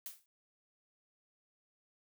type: noise with exponential decay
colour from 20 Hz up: blue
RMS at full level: -41 dBFS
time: 0.06-0.26 s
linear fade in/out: 1 ms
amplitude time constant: 43 ms
effects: none